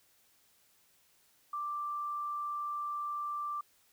sine tone, 1177 Hz, D6, 3 cents sharp, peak -34 dBFS, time 1.53-3.61 s, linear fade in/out 5 ms, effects white hiss -68 dBFS RMS until 3.92 s

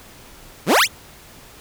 20% pulse exponential sweep, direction up, 123.47 to 3865 Hz, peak -7 dBFS, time 0.66-0.88 s, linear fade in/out 50 ms, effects pink hiss -44 dBFS RMS until 1.6 s

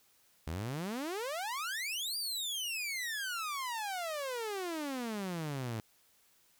sawtooth exponential two-way sweep, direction up then down, 73.42 to 4832 to 106.9 Hz, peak -32 dBFS, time 0.47-5.8 s, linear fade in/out 0 ms, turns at 2.17 s, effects white hiss -68 dBFS RMS until 6.59 s

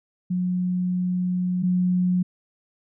sine tone pair in turn, 180.9 / 180.9 Hz, F#3 / F#3, -39 / -39 cents, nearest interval unison, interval 0 cents, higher neither, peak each -21 / -18 dBFS, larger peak second, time 0.3-1.63 / 1.63-2.23 s, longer first, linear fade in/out 10 ms, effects none

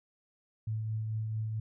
sine tone with tremolo, 109.6 Hz, A2, 6 cents flat, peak -30 dBFS, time 0.67-1.6 s, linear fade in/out 5 ms, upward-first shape triangle, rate 4.5 Hz, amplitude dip 30%, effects none

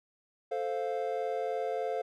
triangle chord, F major, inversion first, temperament equal, 440 / 523.3 / 698.5 Hz, A4 / C5 / F5, 0 / 0 / 0 cents, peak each -33 dBFS, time 0.51-2.02 s, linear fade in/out 10 ms, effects none

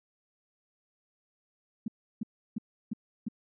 sine tone bursts, 220 Hz, A3, in tune, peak -29 dBFS, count 5, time 1.86-3.285 s, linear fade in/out 5 ms, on 21 ms, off 330 ms, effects none

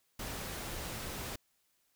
pink noise, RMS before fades -41 dBFS, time 0.19-1.36 s, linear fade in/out 5 ms, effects white hiss -75 dBFS RMS until 1.95 s

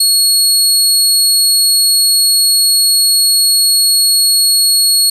25% pulse tone, 4336 Hz, C#8, 39 cents flat, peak -3 dBFS, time 0-5.1 s, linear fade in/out 5 ms, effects none

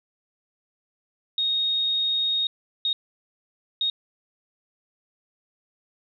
sine tone bursts at uneven times, 3729 Hz, A#7, in tune, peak -21 dBFS, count 3, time 1.38-2.47 / 2.85-2.93 / 3.81-3.9 s, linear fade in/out 2 ms, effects none

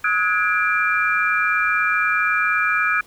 sine tone cluster, 1272 / 1456 / 1660 / 2373 Hz, D#6 / F#6 / G#6 / D7, +38 / -28 / -1 / +17 cents, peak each -22 dBFS, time 0.04-3.01 s, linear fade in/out 5 ms, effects pink hiss -50 dBFS RMS until 3.06 s

